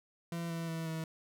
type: tone with pitch steps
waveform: 40% pulse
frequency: 168.8 / 166.19 / 163.62 / 161.08 Hz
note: E3 / E3 / E3 / E3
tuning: +41 / +14 / -13 / -40 cents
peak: -35 dBFS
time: 0.32-1.04 s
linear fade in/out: 2 ms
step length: 180 ms
effects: none